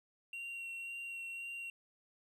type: tone with vibrato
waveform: triangle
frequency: 2747 Hz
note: F7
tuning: 29 cents flat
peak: -40 dBFS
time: 0.33-1.7 s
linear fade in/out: 2 ms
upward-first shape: sine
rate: 1.9 Hz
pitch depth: 13 cents each way
effects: none

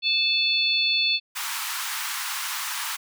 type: harmonic tone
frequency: 875 Hz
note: A5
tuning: 10 cents flat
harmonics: 3 / 4 / 5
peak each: -24 / -24 / -24 dBFS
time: 0.02-1.2 s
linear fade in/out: 50 ms
type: high-pass noise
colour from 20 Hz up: pink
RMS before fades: -30 dBFS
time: 1.35-2.97 s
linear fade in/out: 20 ms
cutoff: 920 Hz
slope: 48 dB/octave
effects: none

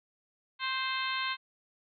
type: harmonic tone with a mistuned harmonic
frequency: 522 Hz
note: C5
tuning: 4 cents flat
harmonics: 2 / 3 / 4 / 5 / 6 / 7 / 8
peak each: -35 / -37 / -38 / -39 / -40 / -40 / -41 dBFS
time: 0.59-1.37 s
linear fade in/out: 50 ms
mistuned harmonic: 2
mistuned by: +17 cents
effects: none

